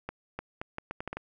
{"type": "accelerating click train", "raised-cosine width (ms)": 0.5, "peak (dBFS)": -20, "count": 9, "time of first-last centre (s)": [0.09, 1.17], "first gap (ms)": 300, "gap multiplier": 0.75, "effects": []}